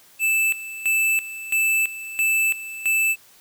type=tone with tremolo; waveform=square; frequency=2637 Hz; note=E7; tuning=in tune; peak=-18 dBFS; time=0.19-3.16 s; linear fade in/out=50 ms; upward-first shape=square; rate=1.5 Hz; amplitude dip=80%; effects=white hiss -52 dBFS RMS until 3.4 s